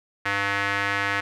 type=tone with band-pass filter; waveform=square; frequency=100.1 Hz; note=G2; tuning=37 cents sharp; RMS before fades=-25 dBFS; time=0.25-1.21 s; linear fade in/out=10 ms; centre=1800 Hz; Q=2.4; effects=none